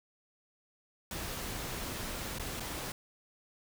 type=noise with dropouts; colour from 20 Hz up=pink; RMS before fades=-39 dBFS; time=1.11-2.92 s; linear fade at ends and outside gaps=2 ms; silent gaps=2.386-2.396 / 2.599-2.604 s; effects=none